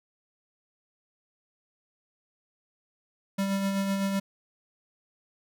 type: tone with tremolo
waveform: square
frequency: 196 Hz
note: G3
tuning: in tune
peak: -25 dBFS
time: 3.38-4.2 s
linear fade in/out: 10 ms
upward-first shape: sine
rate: 7.9 Hz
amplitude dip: 35%
effects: none